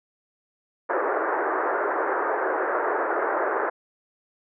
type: band-pass noise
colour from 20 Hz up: pink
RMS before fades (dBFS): -25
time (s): 0.89-3.7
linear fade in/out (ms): 10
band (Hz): 350 to 1700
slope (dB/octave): 48
effects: none